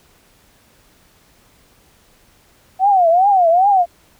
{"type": "tone with vibrato", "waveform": "sine", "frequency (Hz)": 733, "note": "F#5", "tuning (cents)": -16, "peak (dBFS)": -9, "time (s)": [2.79, 3.86], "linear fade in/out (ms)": 50, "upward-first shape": "triangle", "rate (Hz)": 2.5, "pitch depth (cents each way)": 220, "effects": ["pink hiss -53 dBFS RMS until 4.19 s"]}